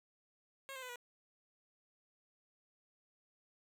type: tone with pitch steps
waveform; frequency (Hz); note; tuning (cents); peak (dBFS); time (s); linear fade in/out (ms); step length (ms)
10% pulse; 542 / 522.3 / 503.4 / 485.1; C#5 / C5 / B4 / B4; -39 / -3 / +33 / -31; -37; 0.69-0.958; 0; 67
effects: none